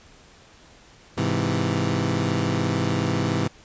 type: chord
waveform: 20% pulse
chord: Ab augmented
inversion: none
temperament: equal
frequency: 103.83 / 130.81 / 164.81 Hz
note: Ab2 / C3 / E3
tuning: 0 / 0 / 0 cents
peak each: -21 dBFS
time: 1.17-3.48 s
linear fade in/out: 10 ms
effects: pink hiss -51 dBFS RMS until 3.64 s + resampled to 16000 Hz